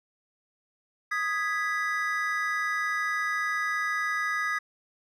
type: chord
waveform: triangle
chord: G# minor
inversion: second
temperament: equal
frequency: 1244.5 / 1661.2 / 1975.5 Hz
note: D#6 / G#6 / B6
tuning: 0 / 0 / 0 cents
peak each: -29 dBFS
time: 1.11-4.59 s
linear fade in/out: 10 ms
effects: none